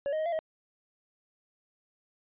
triangle tone with pitch steps, 563 / 623 / 628 / 683 / 634 Hz, C#5 / D#5 / D#5 / F5 / D#5, +27 / +2 / +16 / -39 / +32 cents, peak -26 dBFS, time 0.06-0.39 s, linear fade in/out 0 ms, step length 66 ms, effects resampled to 8000 Hz

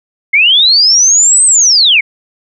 sine linear two-way sweep, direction up then down, 2093 to 8372 to 2093 Hz, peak -4 dBFS, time 0.33-2.01 s, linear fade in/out 10 ms, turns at 1.45 s, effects none

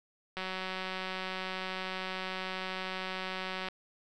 click train, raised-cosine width 0.3 ms, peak -21 dBFS, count 621, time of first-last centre 0.37-3.686 s, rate 187 Hz, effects none

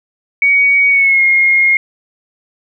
sine tone with pitch glide, 2248 to 2143 Hz, C#7 to C7, +24 to +41 cents, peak -7 dBFS, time 0.42-1.77 s, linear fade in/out 2 ms, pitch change -83 cents, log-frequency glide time 0.89-1.23 s, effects none

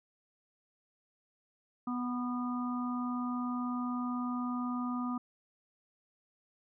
harmonic tone with a mistuned harmonic, 246.9 Hz, B3, in tune, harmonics 1 / 3 / 4 / 5, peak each -33 / -46 / -45 / -40 dBFS, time 1.87-5.18 s, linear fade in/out 5 ms, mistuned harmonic 5, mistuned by -16 cents, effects none

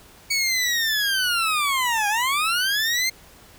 20% pulse linear two-way sweep, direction down then up, 2251 to 806 to 2117 Hz, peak -15 dBFS, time 0.3-3.1 s, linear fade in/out 10 ms, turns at 2.08 s, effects pink hiss -49 dBFS RMS until 3.58 s

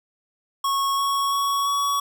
square tone with pitch steps, 1100 / 1108.3 / 1116.6 / 1125.1 Hz, C#6 / C#6 / C#6 / C#6, -14 / -1 / +12 / +25 cents, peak -21 dBFS, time 0.64-2 s, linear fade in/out 5 ms, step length 340 ms, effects none

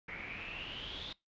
pink noise with low-pass filter sweep, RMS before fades -44 dBFS, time 0.08-1.13 s, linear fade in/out 5 ms, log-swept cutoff 2100 to 3700 Hz, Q 9.5, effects noise-tail reverb RT60 0.2 s tail -22 dB re dry + resampled to 16000 Hz

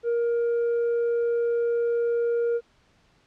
sine tone with tanh clipping, 470.2 Hz, A#4, 15 cents sharp, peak -22 dBFS, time 0.03-2.61 s, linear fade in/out 50 ms, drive 2 dB, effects pink hiss -62 dBFS RMS until 3.26 s + low-pass 5000 Hz 12 dB/octave

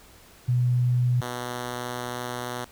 sine / 5% pulse tone pair in turn, 123.47 / 122.91 Hz, B2 / B2, 0 / -8 cents, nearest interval unison, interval 8 cents, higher first, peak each -19 dBFS, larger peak neither, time 0.48-1.21 / 1.21-2.65 s, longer second, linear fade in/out 10 ms, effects pink hiss -52 dBFS RMS until 2.71 s

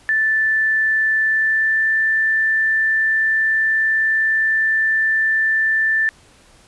sine tone with pitch glide, 1760 to 1770.2 Hz, A6 to A6, 0 to +10 cents, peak -14 dBFS, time 0.09-6.09 s, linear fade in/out 0 ms, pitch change +10 cents, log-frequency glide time 1.23-1.88 s, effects pink hiss -50 dBFS RMS until 6.67 s + resampled to 24000 Hz

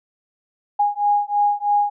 sine beating tone pair, 821 / 824.1 Hz, G#5 / G#5, -20 / -14 cents, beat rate 3.1 Hz, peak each -19 dBFS, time 0.79-1.9 s, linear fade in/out 10 ms, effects none

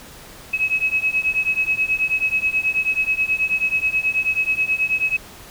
sine beating tone pair, 2558 / 2567.3 Hz, D#7 / E7, +47 / -46 cents, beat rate 9.3 Hz, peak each -21 / -20 dBFS, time 0.53-5.17 s, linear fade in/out 10 ms, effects pink hiss -41 dBFS RMS until 5.5 s

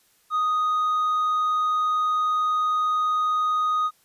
triangle tone with hard clipping, 1244.5 Hz, D#6, in tune, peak -19 dBFS, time 0.3-3.91 s, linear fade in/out 50 ms, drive 1 dB, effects white hiss -62 dBFS RMS until 4.04 s + resampled to 32000 Hz

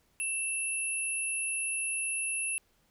sine tone pair together, 2662 / 10571 Hz, E7 / E9, +16 / +4 cents, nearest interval 2 octaves, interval 2388 cents, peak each -34 / -32 dBFS, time 0.2-2.58 s, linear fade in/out 0 ms, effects pink hiss -70 dBFS RMS until 2.9 s

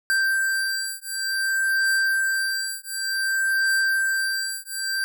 square beating tone pair, 1568 / 1568.55 Hz, G6 / G6, 0 / +1 cents, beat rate 0.55 Hz, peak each -25 dBFS, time 0.1-5.04 s, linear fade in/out 0 ms, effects none

